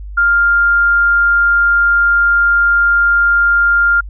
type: tone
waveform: sine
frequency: 1400 Hz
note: F6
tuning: 4 cents sharp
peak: -8 dBFS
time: 0.17-4.01 s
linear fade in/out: 10 ms
effects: added 50 Hz sine -25 dBFS peak until 4.09 s